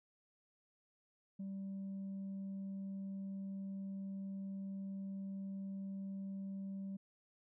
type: tone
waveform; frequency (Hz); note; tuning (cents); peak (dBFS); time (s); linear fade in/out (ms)
sine; 194.6; G3; -12; -39; 1.39-6.97; 10
effects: tanh soft clip ceiling -40 dBFS